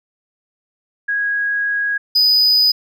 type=tone pair in turn; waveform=sine / triangle; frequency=1651 / 4979 Hz; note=G#6 / D#8; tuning=-11 / 0 cents; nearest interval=octave + perfect fifth; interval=1911 cents; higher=second; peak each=-16 / -9 dBFS; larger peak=second; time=1.08-1.98 / 2.15-2.72 s; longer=first; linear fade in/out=10 ms; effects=none